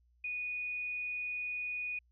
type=tone; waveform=sine; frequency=2470 Hz; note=D#7; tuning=13 cents flat; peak=-35 dBFS; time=0.24-1.99 s; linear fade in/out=5 ms; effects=added 60 Hz sine -66 dBFS peak until 2.11 s

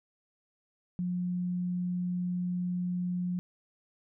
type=tone; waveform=sine; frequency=178.8 Hz; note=F3; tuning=41 cents sharp; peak=-29 dBFS; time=0.99-3.39 s; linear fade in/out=0 ms; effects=none

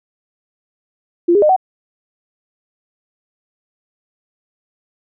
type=tone with pitch steps; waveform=sine; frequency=345.4 / 408.5 / 608 / 751 Hz; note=F4 / G#4 / D#5 / F#5; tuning=-19 / -29 / -40 / +26 cents; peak=-8 dBFS; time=1.28-1.564 s; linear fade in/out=10 ms; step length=71 ms; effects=none

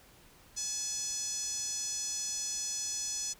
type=tone with band-pass filter; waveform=5% pulse; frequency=855 Hz; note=A5; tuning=50 cents flat; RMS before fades=-36 dBFS; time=0.56-3.34 s; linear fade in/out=20 ms; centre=6100 Hz; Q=4.3; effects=pink hiss -59 dBFS RMS until 3.39 s

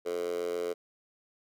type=tone with high-pass filter; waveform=10% pulse; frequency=87.31 Hz; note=F2; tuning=in tune; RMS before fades=-33 dBFS; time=0.05-0.74 s; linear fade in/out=20 ms; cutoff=450 Hz; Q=5.6; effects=none

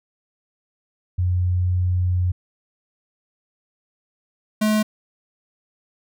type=tone pair in turn; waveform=sine / square; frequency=90.1 / 214.3 Hz; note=F#2 / A3; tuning=-45 / -45 cents; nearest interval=octave + minor third; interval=1500 cents; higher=second; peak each=-17 dBFS; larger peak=neither; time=1.18-2.32 / 4.61-4.83 s; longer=first; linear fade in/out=10 ms; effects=none

